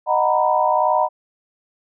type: chord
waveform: sine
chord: B major seventh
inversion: first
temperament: just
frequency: 617.4 / 740.8 / 926 / 987.8 Hz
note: D#5 / F#5 / A#5 / B5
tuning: -14 / +2 / -12 / 0 cents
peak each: -20 dBFS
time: 0.06-1.09 s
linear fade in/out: 50 ms
effects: none